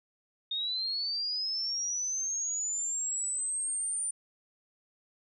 sine linear sweep, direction up, 3668 to 9200 Hz, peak -30 dBFS, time 0.51-4.11 s, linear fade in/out 5 ms, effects none

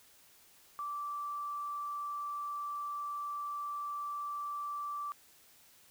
sine tone, 1166 Hz, D6, 13 cents flat, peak -36 dBFS, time 0.79-5.12 s, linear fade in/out 0 ms, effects white hiss -62 dBFS RMS until 5.9 s

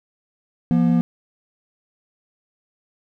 triangle tone pair together, 172.17 / 240 Hz, F3 / B3, -24 / -49 cents, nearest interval tritone, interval 575 cents, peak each -15 dBFS, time 0.71-1.01 s, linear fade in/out 0 ms, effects none

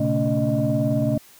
sine tone cluster, 118.9 / 137.4 / 222.5 / 284 / 616 Hz, A#2 / C#3 / A3 / C#4 / D#5, +35 / -15 / +20 / +42 / -17 cents, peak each -24 dBFS, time 0-1.18 s, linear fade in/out 5 ms, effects tanh soft clip ceiling -11 dBFS + white hiss -50 dBFS RMS until 1.39 s

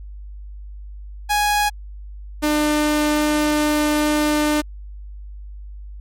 sawtooth tone pair in turn, 830.6 / 300.2 Hz, G#5 / D4, 0 / +38 cents, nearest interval octave + tritone, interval 1762 cents, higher first, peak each -12 dBFS, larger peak neither, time 1.29-1.7 / 2.42-4.62 s, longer second, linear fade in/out 20 ms, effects added 50 Hz sine -32 dBFS peak until 6 s + MP3 64 kbps

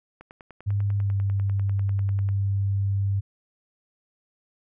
click train, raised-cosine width 0.5 ms, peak -29 dBFS, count 22, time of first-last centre 0.21-2.289 s, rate 10.1 Hz
sine tone with pitch glide, 100.9 to 98.88 Hz, G#2 to G2, -49 to +15 cents, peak -21 dBFS, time 0.66-3.21 s, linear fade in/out 20 ms, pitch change -36 cents, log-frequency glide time 0.97-1.15 s
effects none

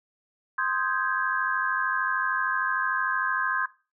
sine chord, Ab major seventh, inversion first, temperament equal, 1046.5 / 1244.5 / 1568 / 1661.2 Hz, C6 / Eb6 / G6 / Ab6, 0 / 0 / 0 / 0 cents, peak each -29 / -33 / -28 / -29 dBFS, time 0.58-3.66 s, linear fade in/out 5 ms, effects noise-tail reverb RT60 0.3 s tail -17 dB re dry

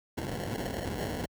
pink noise with sample-and-hold, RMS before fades -34 dBFS, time 0.17-1.26 s, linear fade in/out 10 ms, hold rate 1225 Hz, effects high-pass 60 Hz 12 dB/octave

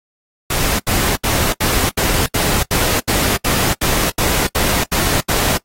pink noise bursts, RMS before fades -17 dBFS, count 14, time 0.5-5.574 s, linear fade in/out 5 ms, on 290 ms, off 78 ms, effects noise-tail reverb RT60 0.1 s tail -21 dB re dry + AAC 48 kbps

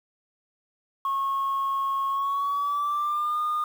sine tone with pitch glide, 1092 to 1218.7 Hz, C#6 to D#6, -26 to -36 cents, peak -22 dBFS, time 1.05-3.64 s, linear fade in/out 2 ms, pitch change +190 cents, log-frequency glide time 2.09-3.4 s, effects tanh soft clip ceiling -21 dBFS + 8-bit

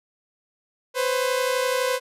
sawtooth tone pair together, 502 / 533.9 Hz, B4 / C5, +28 / +35 cents, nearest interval minor second, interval 107 cents, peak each -19 / -22 dBFS, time 0.94-2 s, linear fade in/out 50 ms, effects resampled to 32000 Hz

